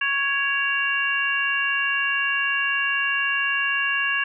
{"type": "harmonic tone with a mistuned harmonic", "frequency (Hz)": 554.4, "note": "C#5", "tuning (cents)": 0, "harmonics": [2, 3, 4, 5], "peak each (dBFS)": [-30, -23, -33, -24], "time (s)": [0.01, 4.24], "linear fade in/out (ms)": 5, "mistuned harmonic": 4, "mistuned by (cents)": 43, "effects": []}